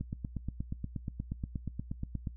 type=click train; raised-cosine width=5 ms; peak=-23 dBFS; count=20; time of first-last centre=0.01-2.272 s; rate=8.4 Hz; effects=noise-tail reverb RT60 0.1 s tail -20 dB re dry + added 60 Hz sine -45 dBFS peak until 2.36 s